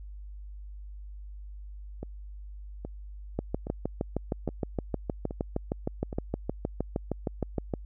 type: two click trains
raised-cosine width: 2 ms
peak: -15 / -23 dBFS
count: 29 / 6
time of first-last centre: 3.39-7.738 / 2.03-6.128 s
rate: 6.44 / 1.22 Hz
effects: added 50 Hz sine -40 dBFS peak until 7.85 s